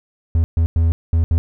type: tone bursts at uneven times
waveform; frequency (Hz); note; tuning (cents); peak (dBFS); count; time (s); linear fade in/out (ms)
triangle; 82.41; E2; 0; -10; 5; 0.35-0.44 / 0.57-0.66 / 0.76-0.92 / 1.13-1.24 / 1.31-1.38; 0
effects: none